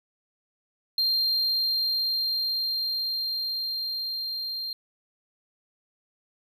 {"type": "tone with level ramp", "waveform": "triangle", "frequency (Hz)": 4186, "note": "C8", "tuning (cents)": 0, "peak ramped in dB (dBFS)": [-20, -29], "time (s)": [0.98, 4.73], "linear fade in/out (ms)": 2, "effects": []}